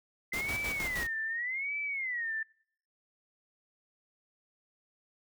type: tone with vibrato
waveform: sine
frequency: 2025 Hz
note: B6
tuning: 43 cents sharp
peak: -32 dBFS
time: 0.32-2.43 s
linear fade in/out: 5 ms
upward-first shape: sine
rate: 0.85 Hz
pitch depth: 230 cents each way
type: noise with tremolo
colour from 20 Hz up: pink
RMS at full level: -38 dBFS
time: 0.33-1.07 s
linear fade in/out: 5 ms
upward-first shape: square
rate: 6.4 Hz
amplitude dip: 55%
effects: noise-tail reverb RT60 0.6 s tail -24 dB re dry